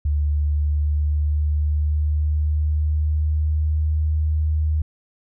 sine tone with pitch glide, 73.7 to 77.1 Hz, D2 to D#2, +7 to -15 cents, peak -17 dBFS, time 0.05-4.82 s, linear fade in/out 5 ms, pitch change +78 cents, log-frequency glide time 0.18-4.08 s, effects none

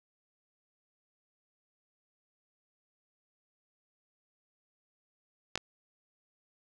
clicks, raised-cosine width 0.2 ms, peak -13 / -19 dBFS, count 2, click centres 5.556 / 5.576 s, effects none

